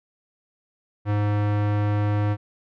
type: tone with low-pass filter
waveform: square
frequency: 103.83 Hz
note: G#2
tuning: in tune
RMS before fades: -22 dBFS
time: 1.05-2.37 s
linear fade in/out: 50 ms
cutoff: 1800 Hz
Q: 0.78
effects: none